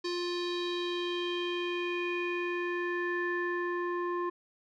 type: tone with low-pass filter sweep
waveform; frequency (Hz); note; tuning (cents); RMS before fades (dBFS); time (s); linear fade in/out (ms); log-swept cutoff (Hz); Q
square; 351.5; F4; +11; -33; 0.04-4.3; 10; 4700 to 1300; 4.5
effects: none